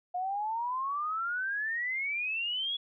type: exponential sweep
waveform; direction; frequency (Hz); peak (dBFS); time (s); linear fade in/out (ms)
sine; up; 711 to 3400; -30; 0.14-2.77; 10
effects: none